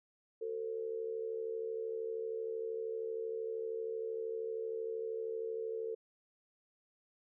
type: tone with amplitude modulation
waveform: sine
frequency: 449.1 Hz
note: A4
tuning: 35 cents sharp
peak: -33 dBFS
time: 0.41-5.95 s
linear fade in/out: 10 ms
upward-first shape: sine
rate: 72.9 Hz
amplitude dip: 70%
effects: none